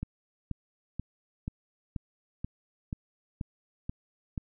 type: click train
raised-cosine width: 5 ms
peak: -21 dBFS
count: 10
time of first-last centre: 0.03-4.378 s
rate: 2.07 Hz
effects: none